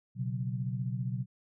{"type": "chord", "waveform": "sine", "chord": "B suspended second", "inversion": "none", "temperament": "equal", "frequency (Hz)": [123.47, 138.59, 185], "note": ["B2", "C#3", "F#3"], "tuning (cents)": [0, 0, 0], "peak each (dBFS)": [-33, -37, -38], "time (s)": [0.15, 1.26], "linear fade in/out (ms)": 50, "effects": []}